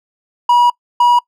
triangle tone bursts at uneven times, 966 Hz, B5, 39 cents flat, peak -5 dBFS, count 2, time 0.49-0.7 / 1-1.19 s, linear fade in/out 5 ms, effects noise-tail reverb RT60 0.1 s tail -24 dB re dry

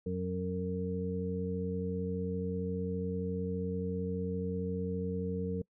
harmonic tone, 91.5 Hz, F#2, 19 cents flat, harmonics 1 / 2 / 3 / 5, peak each -39 / -35 / -44 / -36 dBFS, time 0.06-5.62 s, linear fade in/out 5 ms, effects noise-tail reverb RT60 0.1 s tail -24 dB re dry

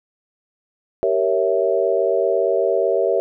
sine chord, G diminished seventh, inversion none, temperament equal with one note detuned, 388.4 / 466.2 / 554.4 / 659.3 Hz, G4 / Bb4 / Db5 / Fb5, -16 / 0 / 0 / 0 cents, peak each -21 dBFS, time 1.03-3.2 s, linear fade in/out 0 ms, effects none

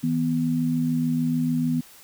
sine tone pair together, 160.15 / 246.9 Hz, E3 / B3, -50 / 0 cents, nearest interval perfect fifth, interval 750 cents, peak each -25 / -22 dBFS, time 0.03-1.81 s, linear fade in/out 10 ms, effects white hiss -49 dBFS RMS until 2.03 s

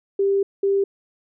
sine tone bursts at uneven times, 395 Hz, G4, 13 cents sharp, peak -16 dBFS, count 2, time 0.19-0.43 / 0.63-0.84 s, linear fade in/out 5 ms, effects none

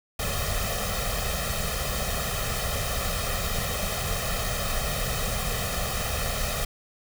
pink noise with comb filter, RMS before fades -28 dBFS, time 0.19-6.65 s, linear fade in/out 5 ms, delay 1.6 ms, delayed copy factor +0.95, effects none

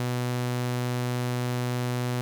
sawtooth tone, 123.47 Hz, B2, in tune, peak -22 dBFS, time 0-2.21 s, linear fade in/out 0 ms, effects 9-bit

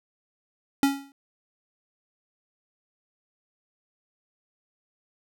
square tone with exponential decay, 277.2 Hz, C#4, in tune, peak -16 dBFS, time 0.83-1.12 s, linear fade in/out 1 ms, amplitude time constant 61 ms, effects none

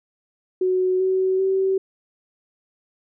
sine tone with pitch steps, 370 / 376.5 / 383 Hz, F#4 / F#4 / G4, 0 / +30 / -40 cents, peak -17 dBFS, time 0.61-1.78 s, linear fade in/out 5 ms, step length 390 ms, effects none

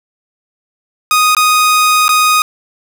sawtooth tone with dropouts, 1244.5 Hz, D#6, in tune, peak -4 dBFS, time 1.11-2.42 s, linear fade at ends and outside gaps 1 ms, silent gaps 1.349-1.367 / 2.081-2.091 s, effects none

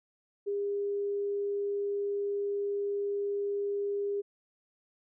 sine tone, 404.2 Hz, G#4, 47 cents flat, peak -29 dBFS, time 0.46-4.22 s, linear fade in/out 20 ms, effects none

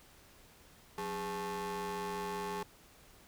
30% pulse ring-modulated tone, 228.1 Hz, A#3, 37 cents flat, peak -31 dBFS, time 0.98-2.63 s, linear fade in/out 2 ms, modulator 637 Hz, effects pink hiss -60 dBFS RMS until 3.27 s

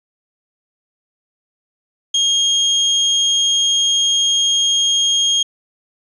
35% pulse tone, 3244 Hz, G#7, 41 cents flat, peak -11 dBFS, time 2.14-5.43 s, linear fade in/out 5 ms, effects resampled to 24000 Hz

